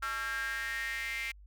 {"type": "tone with high-pass filter sweep", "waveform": "square", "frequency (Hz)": 123.47, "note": "B2", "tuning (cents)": 0, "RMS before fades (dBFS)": -36, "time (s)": [0.02, 1.32], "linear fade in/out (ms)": 10, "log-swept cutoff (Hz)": [1400, 2200], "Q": 7.7, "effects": ["added 50 Hz sine -51 dBFS peak until 1.46 s"]}